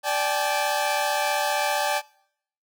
sawtooth chord, D suspended fourth, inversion none, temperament equal with one note detuned, 587.3 / 784 / 859.4 Hz, D5 / G5 / A5, 0 / 0 / -41 cents, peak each -23 dBFS, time 0.03-2.02 s, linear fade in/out 50 ms, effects noise-tail reverb RT60 0.7 s tail -24 dB re dry

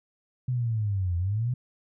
sine linear two-way sweep, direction down then up, 128.3 to 84.7 to 128.3 Hz, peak -24 dBFS, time 0.48-1.54 s, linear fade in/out 5 ms, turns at 1.17 s, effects none

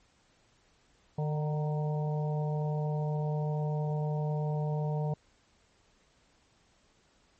harmonic tone with a mistuned harmonic, 150.7 Hz, D3, 45 cents sharp, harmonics 1 / 3 / 4 / 5 / 6, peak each -29 / -39 / -41 / -43 / -45 dBFS, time 1.18-5.14 s, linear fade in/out 5 ms, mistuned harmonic 6, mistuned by +48 cents, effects pink hiss -67 dBFS RMS until 7.39 s + MP3 32 kbps

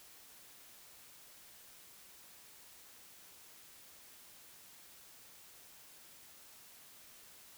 silence, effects white hiss -58 dBFS RMS until 7.57 s

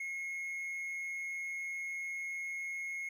triangle tone with amplitude modulation, 2165 Hz, C#7, 41 cents flat, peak -34 dBFS, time 0-3.09 s, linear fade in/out 5 ms, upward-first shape sine, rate 163 Hz, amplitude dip 30%, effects none

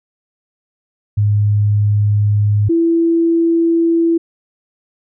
sine tone pair in turn, 103.83 / 333.3 Hz, G#2 / E4, 0 / +19 cents, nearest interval octave + minor sixth, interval 2019 cents, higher second, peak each -10 dBFS, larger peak neither, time 1.17-2.69 / 2.69-4.18 s, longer first, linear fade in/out 10 ms, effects none

